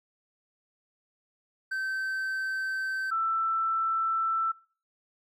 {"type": "tone pair in turn", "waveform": ["triangle", "sine"], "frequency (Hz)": [1546, 1330.4], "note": ["G6", "E6"], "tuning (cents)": [-24, 16], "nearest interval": "minor third", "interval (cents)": 260, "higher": "first", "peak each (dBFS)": [-27, -25], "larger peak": "second", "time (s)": [[1.71, 3.11], [3.11, 4.52]], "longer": "second", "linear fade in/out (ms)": 10, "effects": ["noise-tail reverb RT60 0.5 s tail -24 dB re dry"]}